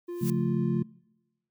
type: noise with exponential growth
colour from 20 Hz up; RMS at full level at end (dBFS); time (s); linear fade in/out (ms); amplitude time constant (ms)
blue; -35; 0.07-0.3; 2; 49
type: tone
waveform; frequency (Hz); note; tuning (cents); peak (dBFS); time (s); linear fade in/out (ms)
triangle; 349.2; F4; 0; -31; 0.08-0.83; 10
type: chord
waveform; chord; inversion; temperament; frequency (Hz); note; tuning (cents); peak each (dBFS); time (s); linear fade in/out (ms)
sine; Db augmented; none; equal with one note detuned; 138.59 / 174.61 / 219.2; Db3 / F3 / A3; 0 / 0 / -6; -29; 0.21-0.83; 10
effects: noise-tail reverb RT60 1.0 s tail -25 dB re dry